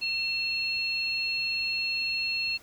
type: tone pair together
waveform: sine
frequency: 2691 / 4296 Hz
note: E7 / C8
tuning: +35 / +45 cents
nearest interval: minor sixth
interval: 810 cents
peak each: -29 / -30 dBFS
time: 0.01-2.58 s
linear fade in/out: 20 ms
effects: pink hiss -54 dBFS RMS until 2.62 s